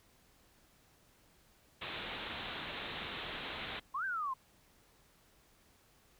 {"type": "low-pass noise", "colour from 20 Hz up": "white", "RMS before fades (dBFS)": -43, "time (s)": [1.81, 3.8], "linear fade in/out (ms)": 10, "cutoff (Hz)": 3900, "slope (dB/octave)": 96}
{"type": "exponential two-way sweep", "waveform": "sine", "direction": "up then down", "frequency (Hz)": [1009, 1605, 1009], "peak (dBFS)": -34, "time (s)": [3.94, 4.34], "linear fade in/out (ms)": 10, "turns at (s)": 4.05}
{"effects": ["pink hiss -67 dBFS RMS until 6.19 s"]}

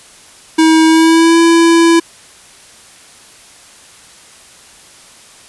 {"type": "tone with pitch glide", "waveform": "square", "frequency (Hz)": [320, 333.8], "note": ["D#4", "E4"], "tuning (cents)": [49, 22], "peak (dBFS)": -6, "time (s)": [0.58, 2], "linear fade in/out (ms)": 10, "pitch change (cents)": 73, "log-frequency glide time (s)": [0.86, 1.39], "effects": ["white hiss -40 dBFS RMS until 5.48 s", "resampled to 24000 Hz"]}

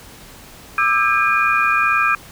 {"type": "tone cluster", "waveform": "sine", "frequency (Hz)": [1192, 1314, 1606, 2439], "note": ["D6", "E6", "G6", "D#7"], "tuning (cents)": [25, -6, 41, -35], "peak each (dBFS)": -19, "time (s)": [0.78, 2.15], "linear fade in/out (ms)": 2, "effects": ["pink hiss -41 dBFS RMS until 2.31 s"]}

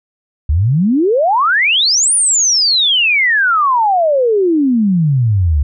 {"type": "exponential two-way sweep", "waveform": "sine", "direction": "up then down", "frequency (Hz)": [68.1, 9760, 68.1], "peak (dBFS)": -9, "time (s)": [0.49, 5.63], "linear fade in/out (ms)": 5, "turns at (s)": 2.14, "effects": []}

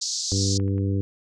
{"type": "band-pass noise", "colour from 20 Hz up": "pink", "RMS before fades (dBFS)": -28, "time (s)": [0.01, 0.58], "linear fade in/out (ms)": 10, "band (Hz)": [4300, 7000], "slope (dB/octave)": 48}
{"type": "harmonic tone", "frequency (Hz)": 98, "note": "G2", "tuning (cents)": 0, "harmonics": [1, 2, 3, 4, 5], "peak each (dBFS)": [-22, -30, -29, -34, -37], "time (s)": [0.32, 1.01], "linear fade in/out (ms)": 0}
{"type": "clicks", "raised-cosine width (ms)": 0.5, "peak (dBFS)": [-28, -36, -33], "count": 3, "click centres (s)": [0.599, 0.68, 0.781]}
{"effects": []}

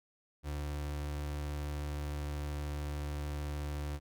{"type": "tone", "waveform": "35% pulse", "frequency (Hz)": 73.42, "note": "D2", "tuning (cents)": 0, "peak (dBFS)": -34, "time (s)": [0.43, 4], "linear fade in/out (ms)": 50, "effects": []}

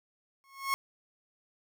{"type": "tone with exponential growth", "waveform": "30% pulse", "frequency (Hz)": 1091, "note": "C#6", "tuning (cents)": -28, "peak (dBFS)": -22, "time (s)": [0.44, 0.74], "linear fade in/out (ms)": 0, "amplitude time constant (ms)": 65, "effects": []}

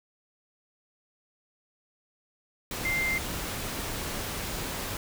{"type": "tone in noise", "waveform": "sine", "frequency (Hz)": 2093, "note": "C7", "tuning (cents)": 0, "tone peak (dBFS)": -26, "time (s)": [2.85, 3.18], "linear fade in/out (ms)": 2, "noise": "pink", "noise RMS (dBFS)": -34, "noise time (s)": [2.71, 4.97], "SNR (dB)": 5, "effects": []}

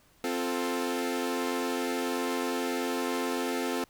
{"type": "chord", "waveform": "sawtooth", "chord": "F major", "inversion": "second", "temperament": "equal", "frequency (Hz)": [261.6, 349.2, 440], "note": ["C4", "F4", "A4"], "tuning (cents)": [0, 0, 0], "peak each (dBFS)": [-28, -30, -30], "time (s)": [0.24, 3.84], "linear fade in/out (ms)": 2, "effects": ["pink hiss -63 dBFS RMS until 3.89 s"]}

